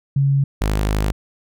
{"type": "tone pair in turn", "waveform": ["sine", "sawtooth"], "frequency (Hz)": [138.59, 51.82], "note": ["C#3", "G#1"], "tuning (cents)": [0, -3], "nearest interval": "octave + perfect fourth", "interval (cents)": 1703, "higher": "first", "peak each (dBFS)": -13, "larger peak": "neither", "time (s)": [[0.16, 0.44], [0.61, 1.12]], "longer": "second", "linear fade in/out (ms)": 5, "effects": []}